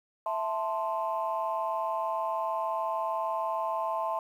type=chord; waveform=sine; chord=A minor; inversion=second; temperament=equal; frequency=659.3 / 880 / 1046.5 Hz; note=E5 / A5 / C6; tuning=0 / 0 / 0 cents; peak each=-32 dBFS; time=0.26-4.19 s; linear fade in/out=2 ms; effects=tanh soft clip ceiling -20 dBFS + 10-bit